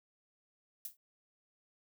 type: noise with exponential decay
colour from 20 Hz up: violet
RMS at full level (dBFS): -38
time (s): 0.85-0.97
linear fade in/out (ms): 2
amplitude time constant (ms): 25
effects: none